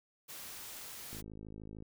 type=noise; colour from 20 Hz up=white; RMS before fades=-47 dBFS; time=0.28-1.22 s; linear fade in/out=20 ms
type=click train; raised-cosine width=3 ms; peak=-35 dBFS; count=38; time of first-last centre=1.13-1.824 s; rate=53.3 Hz
effects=none